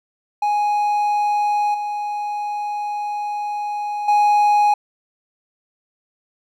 triangle tone with level steps, 830.6 Hz, G#5, in tune, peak -14 / -20 / -10 dBFS, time 0.42-4.74 s, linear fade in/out 5 ms, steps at 1.74 / 4.08 s, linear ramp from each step 5 ms, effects none

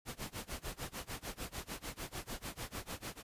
pink noise with tremolo, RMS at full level -41 dBFS, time 0.05-3.23 s, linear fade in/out 50 ms, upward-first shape sine, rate 6.7 Hz, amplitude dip 95%, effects resampled to 32000 Hz

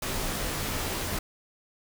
pink noise with comb filter, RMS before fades -31 dBFS, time 0.02-1.19 s, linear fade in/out 5 ms, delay 17 ms, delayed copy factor -0.6, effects none

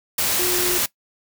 sine tone in noise, 358.3 Hz, F4, 44 cents sharp, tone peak -24 dBFS, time 0.39-0.78 s, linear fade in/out 5 ms, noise white, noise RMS -21 dBFS, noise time 0.18-0.86 s, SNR -6 dB, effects noise-tail reverb RT60 0.1 s tail -19 dB re dry

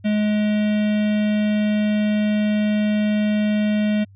square tone with notch filter, 210.6 Hz, G#3, 24 cents sharp, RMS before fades -19 dBFS, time 0.04-4.05 s, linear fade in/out 20 ms, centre 1100 Hz, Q 1.1, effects added 98 Hz sine -44 dBFS peak until 4.15 s + resampled to 8000 Hz

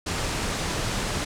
pink low-pass noise, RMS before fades -28 dBFS, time 0.06-1.25 s, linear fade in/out 10 ms, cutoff 9000 Hz, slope 24 dB/octave, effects none

